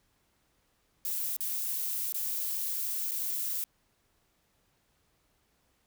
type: noise with dropouts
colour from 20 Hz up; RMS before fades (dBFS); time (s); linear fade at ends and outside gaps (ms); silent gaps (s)
violet; -33; 1.05-3.64; 0; 1.365-1.406 / 2.123-2.144 / 3.11-3.118
effects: pink hiss -72 dBFS RMS until 5.86 s